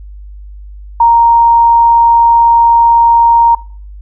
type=tone; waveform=sine; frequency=932 Hz; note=A#5; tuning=1 cent flat; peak=-3 dBFS; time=1-3.55 s; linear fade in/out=5 ms; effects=noise-tail reverb RT60 0.5 s tail -23 dB re dry + added 50 Hz sine -27 dBFS peak until 4.01 s